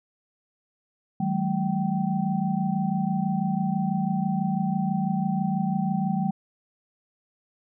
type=tone cluster; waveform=sine; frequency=157.3 / 189.3 / 215.4 / 772 Hz; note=D#3 / F#3 / A3 / G5; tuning=+19 / +40 / -37 / -27 cents; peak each=-30 / -25 / -29 / -31 dBFS; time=1.2-6.31 s; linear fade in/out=5 ms; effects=none